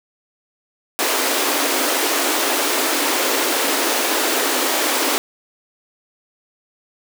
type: high-pass noise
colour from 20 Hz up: pink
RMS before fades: -19 dBFS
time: 0.99-5.18 s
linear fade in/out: 0 ms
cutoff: 260 Hz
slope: 96 dB/octave
effects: none